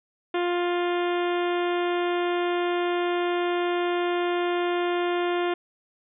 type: harmonic tone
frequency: 351.4 Hz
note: F4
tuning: 11 cents sharp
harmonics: 1 / 2 / 3 / 4 / 5 / 6 / 7 / 8 / 9 / 10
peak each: -24 / -30 / -34 / -36 / -38 / -40 / -41 / -42 / -43 / -44 dBFS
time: 0.34-5.54 s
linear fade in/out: 5 ms
effects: none